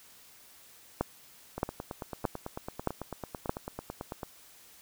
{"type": "two click trains", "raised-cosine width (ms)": 1, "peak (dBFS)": [-13, -22], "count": [5, 25], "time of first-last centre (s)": [[1.01, 3.494], [1.58, 4.232]], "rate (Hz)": [1.61, 9.05], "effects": ["white hiss -56 dBFS RMS until 4.81 s"]}